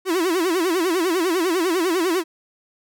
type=tone with vibrato; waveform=45% pulse; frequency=350.6 Hz; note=F4; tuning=7 cents sharp; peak=-18 dBFS; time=0.05-2.24 s; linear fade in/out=50 ms; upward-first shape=sine; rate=10 Hz; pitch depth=160 cents each way; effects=none